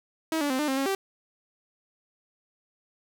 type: tone with pitch steps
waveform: sawtooth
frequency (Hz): 320.6 / 288.7 / 259.9 / 300.1 / 266.4 / 272.4 / 389.1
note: E4 / D4 / C4 / D4 / C4 / C#4 / G4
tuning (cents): -48 / -30 / -11 / +38 / +31 / -30 / -13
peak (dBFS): -21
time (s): 0.32-0.95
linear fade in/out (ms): 2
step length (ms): 90
effects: none